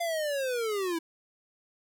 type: linear sweep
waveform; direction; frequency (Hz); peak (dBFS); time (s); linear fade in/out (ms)
square; down; 695 to 321; -29; 0-0.99; 10
effects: none